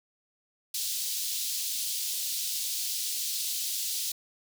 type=high-pass noise; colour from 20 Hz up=pink; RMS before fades=-32 dBFS; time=0.74-4.12 s; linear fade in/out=5 ms; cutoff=3700 Hz; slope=24 dB/octave; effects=none